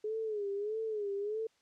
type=tone with vibrato; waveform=sine; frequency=420.8 Hz; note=G#4; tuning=23 cents sharp; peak=-33 dBFS; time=0.04-1.47 s; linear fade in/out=5 ms; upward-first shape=sine; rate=1.6 Hz; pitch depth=100 cents each way; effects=white hiss -72 dBFS RMS until 1.61 s + low-pass 6000 Hz 12 dB/octave